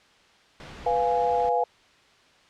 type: noise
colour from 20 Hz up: pink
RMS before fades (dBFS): -42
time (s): 0.6-1.49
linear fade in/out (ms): 0
type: chord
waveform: sine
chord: F diminished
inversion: second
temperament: equal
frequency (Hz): 493.9 / 698.5 / 830.6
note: Cb5 / F5 / Ab5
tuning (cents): 0 / 0 / 0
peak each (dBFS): -25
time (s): 0.86-1.64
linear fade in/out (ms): 5
effects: white hiss -57 dBFS RMS until 2.49 s + low-pass 4000 Hz 12 dB/octave